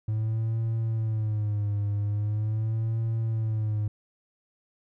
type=tone with vibrato; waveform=triangle; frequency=107.7 Hz; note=A2; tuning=37 cents flat; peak=-22 dBFS; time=0.08-3.88 s; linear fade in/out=5 ms; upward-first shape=sine; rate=0.42 Hz; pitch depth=87 cents each way; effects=tanh soft clip ceiling -18 dBFS